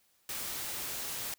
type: noise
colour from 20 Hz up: white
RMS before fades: -38 dBFS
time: 0.29-1.34 s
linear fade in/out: 2 ms
effects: white hiss -70 dBFS RMS until 1.38 s